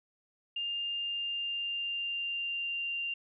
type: tone with pitch glide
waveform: sine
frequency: 2806 to 2782 Hz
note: F7 to F7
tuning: +8 to -7 cents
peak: -32 dBFS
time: 0.56-3.14 s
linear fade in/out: 5 ms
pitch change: -15 cents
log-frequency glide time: 0.89-2.87 s
effects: none